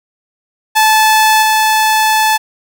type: tone with level steps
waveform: sawtooth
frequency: 870 Hz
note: A5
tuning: 20 cents flat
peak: -3 / -5 dBFS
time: 0.75-2.38 s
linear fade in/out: 20 ms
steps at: 1.42 s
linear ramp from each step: 5 ms
effects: none